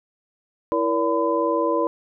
sine tone cluster, 330.4 / 473.3 / 572 / 1010 Hz, E4 / A#4 / D5 / B5, +4 / +26 / -46 / +39 cents, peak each -24 dBFS, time 0.72-1.87 s, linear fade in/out 0 ms, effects none

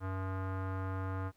square tone with low-pass filter, 94.9 Hz, F#2, 44 cents sharp, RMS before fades -37 dBFS, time 0-1.32 s, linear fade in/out 50 ms, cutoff 1300 Hz, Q 2.8, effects pink hiss -72 dBFS RMS until 1.36 s

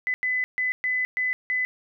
sine tone bursts at uneven times, 2009 Hz, B6, 29 cents sharp, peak -22 dBFS, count 6, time 0.07-0.14 / 0.23-0.44 / 0.58-0.72 / 0.84-1.05 / 1.17-1.33 / 1.5-1.65 s, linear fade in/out 0 ms, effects none

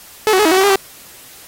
sawtooth tone with pitch steps, 431.3 / 374.8 / 423.9 / 320.6 / 373.8 / 383.2 / 404.2 / 388.3 Hz, A4 / F#4 / G#4 / E4 / F#4 / G4 / G#4 / G4, -35 / +22 / +35 / -48 / +18 / -39 / -47 / -16 cents, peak -6 dBFS, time 0.27-0.758 s, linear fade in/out 0 ms, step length 61 ms, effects white hiss -40 dBFS RMS until 1.47 s + AAC 48 kbps

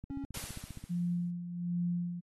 click train, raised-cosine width 5 ms, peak -31 dBFS, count 13, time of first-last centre 0.04-0.84 s, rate 15 Hz
triangle tone, 277.1 Hz, C#4, 1 cent flat, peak -35 dBFS, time 0.1-0.25 s, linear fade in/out 0 ms
white noise with exponential decay, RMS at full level -39 dBFS, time 0.34-1.31 s, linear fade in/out 5 ms, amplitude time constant 210 ms
sine tone with tremolo, 174.61 Hz, F3, in tune, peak -29 dBFS, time 0.89-2.21 s, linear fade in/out 20 ms, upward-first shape sine, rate 1.3 Hz, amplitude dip 65%
effects AAC 32 kbps

